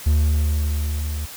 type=tone with level ramp; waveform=triangle; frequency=75.1 Hz; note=D2; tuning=39 cents sharp; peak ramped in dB=-11 to -22 dBFS; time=0.06-1.26 s; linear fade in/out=10 ms; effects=white hiss -37 dBFS RMS until 1.36 s